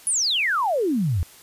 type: exponential sweep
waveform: sine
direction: down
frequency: 10548 to 76.8 Hz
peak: -19 dBFS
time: 0.07-1.23 s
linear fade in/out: 0 ms
effects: white hiss -48 dBFS RMS until 1.42 s + resampled to 32000 Hz